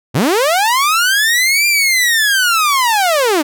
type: linear two-way sweep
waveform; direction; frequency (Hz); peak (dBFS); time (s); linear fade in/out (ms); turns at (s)
sawtooth; up then down; 98.3 to 2400 to 277; -7; 0.14-3.43; 20; 1.67
effects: none